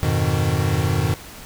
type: chord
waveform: square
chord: F half-diminished seventh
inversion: none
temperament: equal with one note detuned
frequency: 88.12 / 103.83 / 123.47 / 155.56 Hz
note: F2 / Ab2 / Cb3 / Eb3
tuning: +16 / 0 / 0 / 0 cents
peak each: -24 dBFS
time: 0.03-1.14 s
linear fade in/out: 0 ms
effects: pink hiss -39 dBFS RMS until 1.45 s